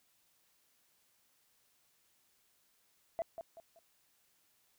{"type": "tone with echo", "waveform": "sine", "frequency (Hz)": 666, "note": "E5", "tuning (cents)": 18, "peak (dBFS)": -31, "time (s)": [3.19, 3.22], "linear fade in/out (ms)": 0, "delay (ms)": 190, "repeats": 3, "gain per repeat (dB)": -9, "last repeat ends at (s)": 3.79, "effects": ["tanh soft clip ceiling -29 dBFS", "white hiss -73 dBFS RMS until 4.78 s"]}